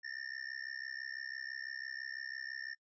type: tone with amplitude modulation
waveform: square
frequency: 1804 Hz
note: A6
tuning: 43 cents sharp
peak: -38 dBFS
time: 0.03-2.75 s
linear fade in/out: 20 ms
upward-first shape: sine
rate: 66 Hz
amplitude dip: 100%
effects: noise-tail reverb RT60 0.1 s tail -26 dB re dry + resampled to 16000 Hz